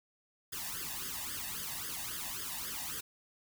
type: noise with flanger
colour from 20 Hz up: white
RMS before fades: -40 dBFS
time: 0.52-3.01 s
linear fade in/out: 10 ms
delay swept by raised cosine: 0.6 to 1.12 ms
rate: 3.7 Hz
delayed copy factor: +0.9
effects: none